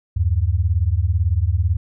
sine beating tone pair, 77.78 / 95.78 Hz, D#2 / G2, 0 / -40 cents, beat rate 18 Hz, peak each -18 dBFS, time 0.16-1.77 s, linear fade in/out 10 ms, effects none

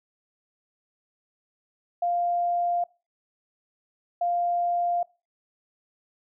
sine tone pair in turn, 698.5 / 698.5 Hz, F5 / F5, 0 / 0 cents, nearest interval unison, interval 0 cents, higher neither, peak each -22 / -22 dBFS, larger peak neither, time 2.02-2.84 / 4.21-5.03 s, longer neither, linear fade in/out 5 ms, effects noise-tail reverb RT60 0.3 s tail -23 dB re dry

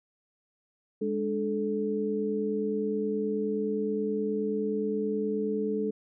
sine tone cluster, 206.5 / 296 / 433.8 Hz, G#3 / D4 / A4, -10 / +14 / -25 cents, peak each -31 / -35 / -29 dBFS, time 1.01-5.91 s, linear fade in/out 10 ms, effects none

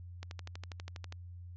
click train, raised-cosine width 0.2 ms, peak -27 dBFS, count 12, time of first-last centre 0.23-1.124 s, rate 12.3 Hz, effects added 88 Hz sine -45 dBFS peak until 1.56 s + resampled to 16000 Hz

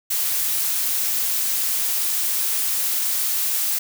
blue noise, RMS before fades -22 dBFS, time 0.1-3.79 s, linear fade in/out 10 ms, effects none

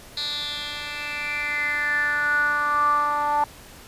10% pulse tone with band-pass filter sweep, 293.7 Hz, D4, in tune, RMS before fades -24 dBFS, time 0.17-3.44 s, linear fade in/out 2 ms, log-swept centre 4000 to 910 Hz, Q 8.1, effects pink hiss -45 dBFS RMS until 3.87 s + resampled to 32000 Hz

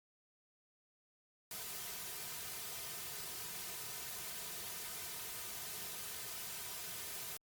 white noise with comb filter, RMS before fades -45 dBFS, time 1.51-7.37 s, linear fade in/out 2 ms, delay 3.6 ms, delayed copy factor -0.75, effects Opus 48 kbps

